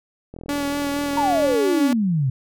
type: click train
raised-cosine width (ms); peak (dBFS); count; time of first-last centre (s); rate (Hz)
2; -23; 51; 0.34-1.542; 41.6
type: tone with vibrato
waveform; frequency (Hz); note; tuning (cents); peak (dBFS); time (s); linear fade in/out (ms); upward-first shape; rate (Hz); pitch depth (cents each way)
sawtooth; 284.9; C#4; +48; -18; 0.49-1.93; 0; sine; 4.3; 17
type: exponential sweep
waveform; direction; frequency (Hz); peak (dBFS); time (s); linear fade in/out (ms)
sine; down; 932.3 to 124.6; -17; 1.17-2.3; 5
effects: none